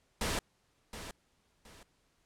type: noise with echo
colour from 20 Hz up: pink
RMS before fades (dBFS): -33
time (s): 0.21-0.39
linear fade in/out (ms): 2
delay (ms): 720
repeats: 2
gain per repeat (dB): -11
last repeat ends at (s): 1.83
effects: pink hiss -73 dBFS RMS until 2.25 s + low-pass 10000 Hz 12 dB/octave